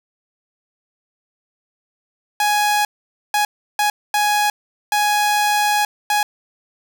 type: tone bursts at uneven times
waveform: sawtooth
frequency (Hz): 833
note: G#5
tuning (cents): +5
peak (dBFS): -11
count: 6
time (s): 2.4-2.85 / 3.34-3.45 / 3.79-3.9 / 4.14-4.5 / 4.92-5.85 / 6.1-6.23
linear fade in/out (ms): 2
effects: none